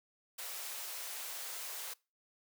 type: high-pass noise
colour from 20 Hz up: white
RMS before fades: -43 dBFS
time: 0.38-1.94 s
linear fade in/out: 10 ms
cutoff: 470 Hz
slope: 24 dB/octave
effects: noise-tail reverb RT60 0.3 s tail -24 dB re dry